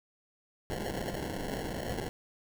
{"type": "noise with sample-and-hold", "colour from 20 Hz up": "white", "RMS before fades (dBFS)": -36, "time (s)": [0.7, 2.09], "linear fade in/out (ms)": 0, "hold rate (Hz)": 1225, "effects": []}